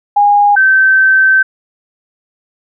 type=tone pair in turn; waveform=sine; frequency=819 / 1546.1 Hz; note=G#5 / G6; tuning=-24 / -24 cents; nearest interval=major seventh; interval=1100 cents; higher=second; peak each=-5 dBFS; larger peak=neither; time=0.16-0.56 / 0.56-1.43 s; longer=second; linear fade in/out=10 ms; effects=none